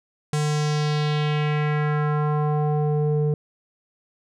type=tone with low-pass filter sweep; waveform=square; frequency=150 Hz; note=D3; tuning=37 cents sharp; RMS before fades=-22 dBFS; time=0.33-3.34 s; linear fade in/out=2 ms; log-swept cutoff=8400 to 390 Hz; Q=2; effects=none